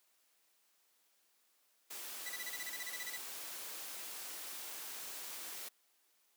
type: noise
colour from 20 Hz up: white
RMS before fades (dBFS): -46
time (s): 1.9-5.69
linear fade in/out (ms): 10
type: tone bursts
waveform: sawtooth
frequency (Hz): 1979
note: B6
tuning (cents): +3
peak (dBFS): -38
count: 14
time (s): 2.26-3.167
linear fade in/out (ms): 5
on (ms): 36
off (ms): 31
effects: white hiss -74 dBFS RMS until 6.36 s + high-pass 300 Hz 12 dB/octave